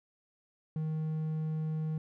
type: tone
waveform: triangle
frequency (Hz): 156.8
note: D#3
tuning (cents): +14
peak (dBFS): -29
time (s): 0.76-1.98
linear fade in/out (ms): 2
effects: none